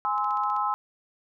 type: chord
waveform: sine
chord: Ab augmented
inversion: none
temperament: just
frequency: 830.6 / 1038.3 / 1297.8 Hz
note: Ab5 / C6 / E6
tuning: 0 / -14 / -27 cents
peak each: -28 dBFS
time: 0.05-0.74 s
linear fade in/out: 0 ms
type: click train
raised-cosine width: 0.2 ms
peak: -32 dBFS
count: 7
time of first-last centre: 0.18-0.565 s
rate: 15.6 Hz
effects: none